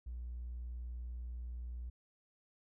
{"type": "tone", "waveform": "triangle", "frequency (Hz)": 60.3, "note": "B1", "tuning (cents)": -41, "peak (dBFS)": -37, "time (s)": [0.06, 1.9], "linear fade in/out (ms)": 10, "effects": ["tanh soft clip ceiling -38 dBFS"]}